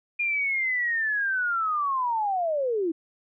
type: linear sweep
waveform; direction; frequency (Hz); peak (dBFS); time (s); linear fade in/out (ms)
sine; down; 2429 to 311.1; -23; 0.19-2.92; 10
effects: none